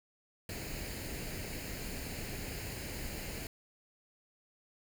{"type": "noise with comb filter", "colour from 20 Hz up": "pink", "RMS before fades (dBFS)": -41, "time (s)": [0.49, 3.47], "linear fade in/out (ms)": 2, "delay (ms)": 0.43, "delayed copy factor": 0.6, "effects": []}